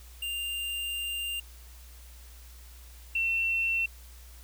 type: tone pair in turn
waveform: square / sine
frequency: 2794 / 2702 Hz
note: F7 / E7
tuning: 0 / +42 cents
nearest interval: minor second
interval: 58 cents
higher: first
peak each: -32 / -25 dBFS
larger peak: second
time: 0.22-1.4 / 3.15-3.86 s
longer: first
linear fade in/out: 5 ms
effects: added 60 Hz sine -47 dBFS peak until 4.43 s + white hiss -55 dBFS RMS until 4.43 s